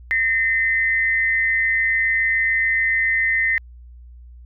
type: tone pair together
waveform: sine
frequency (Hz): 1833.5 / 2053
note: A#6 / C7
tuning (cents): -29 / -33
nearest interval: major second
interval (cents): 196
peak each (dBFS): -19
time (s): 0.11-3.58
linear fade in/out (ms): 0
effects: added 60 Hz sine -39 dBFS peak until 4.45 s